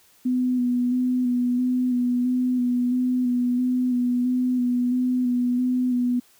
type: tone with vibrato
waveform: sine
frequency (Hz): 248.7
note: B3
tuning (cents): +12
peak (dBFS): -19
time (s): 0.25-6.2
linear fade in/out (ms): 10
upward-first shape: square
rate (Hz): 1.5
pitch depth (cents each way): 20
effects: white hiss -57 dBFS RMS until 6.39 s